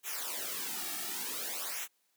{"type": "noise with flanger", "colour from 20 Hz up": "white", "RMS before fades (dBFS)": -38, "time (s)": [0.03, 1.88], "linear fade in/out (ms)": 50, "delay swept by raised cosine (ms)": [0.21, 2.01], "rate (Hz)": 0.55, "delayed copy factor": -0.85, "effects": ["white hiss -75 dBFS RMS until 2.16 s", "high-pass 200 Hz 12 dB/octave"]}